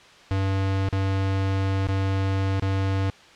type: tone with dropouts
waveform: square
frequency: 96.7 Hz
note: G2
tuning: 23 cents flat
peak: -22 dBFS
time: 0.31-3.1 s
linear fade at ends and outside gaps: 0 ms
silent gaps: 0.888-0.927 / 1.871-1.887 / 2.597-2.623 s
effects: white hiss -49 dBFS RMS until 3.35 s + low-pass 4000 Hz 12 dB/octave